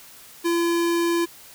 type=tone; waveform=square; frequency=340.1 Hz; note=F4; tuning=46 cents flat; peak=-20 dBFS; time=0.44-1.26 s; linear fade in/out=20 ms; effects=white hiss -46 dBFS RMS until 1.54 s